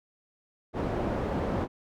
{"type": "low-pass noise", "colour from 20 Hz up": "white", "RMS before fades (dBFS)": -30, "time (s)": [0.73, 1.68], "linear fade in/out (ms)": 50, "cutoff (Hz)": 510, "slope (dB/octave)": 12, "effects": []}